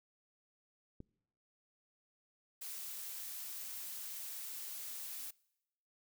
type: click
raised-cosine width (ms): 3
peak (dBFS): -35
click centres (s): 1.004
type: noise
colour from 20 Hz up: blue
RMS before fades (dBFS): -45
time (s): 2.61-5.31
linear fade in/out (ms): 10
effects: noise-tail reverb RT60 0.9 s tail -25 dB re dry